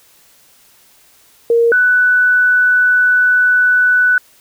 sine tone pair in turn, 466.2 / 1489.1 Hz, A#4 / F#6, 0 / +11 cents, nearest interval octave + minor sixth, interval 2011 cents, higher second, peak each -8 dBFS, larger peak neither, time 1.5-1.72 / 1.72-4.18 s, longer second, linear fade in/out 2 ms, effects white hiss -49 dBFS RMS until 4.4 s

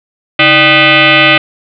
sine tone with frequency modulation, 319.7 Hz, D#4, 47 cents sharp, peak -3 dBFS, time 0.39-1.38 s, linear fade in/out 5 ms, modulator 458 Hz, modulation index 6.5, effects none

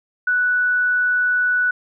sine tone, 1480 Hz, F#6, in tune, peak -15 dBFS, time 0.27-1.71 s, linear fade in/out 5 ms, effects none

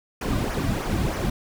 brown noise with flanger, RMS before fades -25 dBFS, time 0.21-1.3 s, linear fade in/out 5 ms, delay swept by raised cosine 0.24 to 2.34 ms, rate 3.2 Hz, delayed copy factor -0.65, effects none

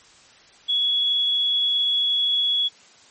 sine tone, 3367 Hz, G#7, 23 cents sharp, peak -18 dBFS, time 0.68-2.69 s, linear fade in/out 20 ms, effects white hiss -51 dBFS RMS until 3.1 s + MP3 32 kbps

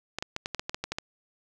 clicks, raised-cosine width 0.2 ms, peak -14 dBFS, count 11, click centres 0.186 / 0.225 / 0.364 / 0.459 / 0.547 / 0.595 / 0.695 / 0.745 / 0.84 / 0.92 / 0.985 s, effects none

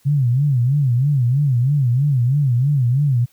sine tone with vibrato, 132.6 Hz, C3, 23 cents sharp, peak -13 dBFS, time 0.05-3.26 s, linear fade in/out 20 ms, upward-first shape sine, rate 3.1 Hz, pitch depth 190 cents each way, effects white hiss -57 dBFS RMS until 3.32 s

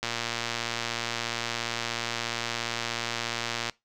click train, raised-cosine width 0.2 ms, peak -12 dBFS, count 430, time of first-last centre 0.03-3.697 s, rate 117 Hz, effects noise-tail reverb RT60 0.2 s tail -22 dB re dry

